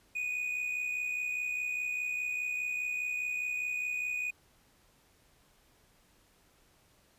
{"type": "tone with amplitude modulation", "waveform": "triangle", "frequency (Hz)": 2477, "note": "D#7", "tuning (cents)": -8, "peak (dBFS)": -28, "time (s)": [0.15, 4.31], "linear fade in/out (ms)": 10, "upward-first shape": "sine", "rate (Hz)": 64.9, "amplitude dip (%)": 50, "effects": ["pink hiss -66 dBFS RMS until 7.18 s", "resampled to 32000 Hz"]}